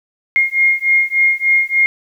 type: beating tone pair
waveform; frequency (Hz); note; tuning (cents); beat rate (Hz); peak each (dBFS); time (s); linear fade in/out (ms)
sine; 2134 / 2137.4; C7 / C7; +34 / +36; 3.4; -14; 0.36-1.86; 0
effects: 8-bit